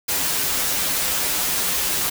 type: noise with comb filter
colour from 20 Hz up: white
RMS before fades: -22 dBFS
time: 0.08-2.1 s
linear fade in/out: 10 ms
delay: 8.9 ms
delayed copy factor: -0.7
effects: none